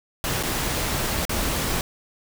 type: noise with dropouts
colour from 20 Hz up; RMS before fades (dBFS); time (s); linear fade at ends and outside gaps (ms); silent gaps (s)
pink; -25; 0.24-1.81; 1; 0.428-0.434 / 1.252-1.294
effects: none